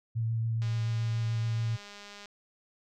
sine tone with vibrato, 113.6 Hz, A#2, 44 cents flat, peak -27 dBFS, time 0.15-1.77 s, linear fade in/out 20 ms, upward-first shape triangle, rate 7 Hz, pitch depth 18 cents each way
click train, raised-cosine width 0.2 ms, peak -30 dBFS, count 335, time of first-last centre 0.62-2.257 s, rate 204 Hz
effects none

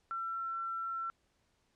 sine tone, 1349 Hz, E6, 40 cents sharp, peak -35 dBFS, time 0.11-1.1 s, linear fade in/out 0 ms, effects pink hiss -75 dBFS RMS until 1.75 s + low-pass 8000 Hz 12 dB/octave

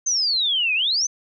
sine exponential two-way sweep, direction down then up, 6330 to 2429 to 6330 Hz, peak -18 dBFS, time 0.06-1.07 s, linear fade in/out 10 ms, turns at 0.74 s, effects none

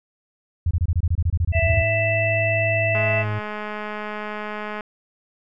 sine tone bursts, 85 Hz, F2, 46 cents flat, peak -16 dBFS, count 16, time 0.66-1.819 s, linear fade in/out 5 ms, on 49 ms, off 25 ms
harmonic tone, 662 Hz, E5, 7 cents sharp, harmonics 1 / 3 / 4, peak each -22 / -26 / -23 dBFS, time 1.52-3.25 s, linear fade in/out 50 ms
triangle tone, 106.5 Hz, G#2, 44 cents sharp, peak -21 dBFS, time 1.66-3.4 s, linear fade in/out 20 ms
click train, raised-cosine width 0.5 ms, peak -16 dBFS, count 393, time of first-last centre 2.95-4.808 s, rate 211 Hz
effects none

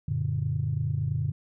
sine chord, Gb augmented, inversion none, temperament just, 92.5 / 115.62 / 144.53 Hz, Gb2 / Bb2 / D3, 0 / -14 / -27 cents, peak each -31 / -29 / -28 dBFS, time 0.08-1.32 s, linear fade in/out 5 ms, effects tanh soft clip ceiling -16 dBFS

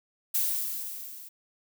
violet noise with level ramp, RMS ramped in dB -25 to -46 dBFS, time 0.34-1.29 s, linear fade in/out 10 ms, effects none

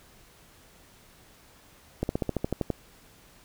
slowing click train, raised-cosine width 2 ms, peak -13 dBFS, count 10, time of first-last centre 2.03-2.703 s, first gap 61 ms, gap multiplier 1.05, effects pink hiss -56 dBFS RMS until 3.44 s

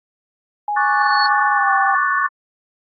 sine tone with pitch glide, 830.6 to 786.2 Hz, G#5 to G5, 0 to +5 cents, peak -18 dBFS, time 0.68-1.95 s, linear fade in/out 2 ms, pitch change -95 cents, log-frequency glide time 1.51-1.71 s
sine chord, D major seventh, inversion third, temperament equal, 1108.7 / 1174.7 / 1480 / 1760 Hz, C#6 / D6 / F#6 / A6, 0 / 0 / 0 / 0 cents, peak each -19 / -24 / -21 / -21 dBFS, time 0.76-2.27 s, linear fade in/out 10 ms
sine tone with exponential growth, 4392 Hz, C#8, 17 cents flat, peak -17 dBFS, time 0.8-1.26 s, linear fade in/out 1 ms, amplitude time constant 98 ms
effects AAC 32 kbps

